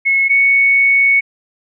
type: tone pair in turn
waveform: sine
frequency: 2185 / 2219 Hz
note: C#7 / C#7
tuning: -26 / +1 cents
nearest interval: unison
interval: 27 cents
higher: second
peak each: -10 / -8 dBFS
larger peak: second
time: 0.05-0.29 / 0.29-1.21 s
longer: second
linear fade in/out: 20 ms
effects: none